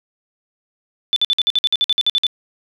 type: tone bursts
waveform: sine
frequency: 3512 Hz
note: A7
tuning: 4 cents flat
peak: -12 dBFS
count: 14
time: 1.13-2.267 s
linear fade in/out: 0 ms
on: 32 ms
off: 53 ms
effects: none